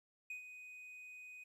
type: tone with ADSR envelope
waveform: triangle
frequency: 2495 Hz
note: D#7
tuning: 4 cents sharp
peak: -40 dBFS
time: 0.3-1.44 s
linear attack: 4 ms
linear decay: 110 ms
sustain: -9 dB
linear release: 9 ms
effects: resampled to 32000 Hz + 13-bit